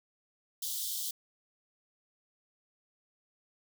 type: high-pass noise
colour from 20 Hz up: white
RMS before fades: -36 dBFS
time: 0.62-1.11 s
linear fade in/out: 5 ms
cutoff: 3100 Hz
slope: 96 dB/octave
effects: none